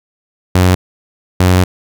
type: tone bursts at uneven times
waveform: sawtooth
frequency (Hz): 91.2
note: F#2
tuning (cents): -24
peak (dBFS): -3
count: 2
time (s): 0.55-0.75 / 1.4-1.64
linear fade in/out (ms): 5
effects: none